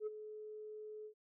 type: tone with ADSR envelope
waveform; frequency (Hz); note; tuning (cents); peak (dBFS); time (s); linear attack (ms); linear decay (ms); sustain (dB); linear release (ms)
sine; 427.8; A4; -49; -34; 0-1.14; 66; 22; -12; 86
effects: tanh soft clip ceiling -35 dBFS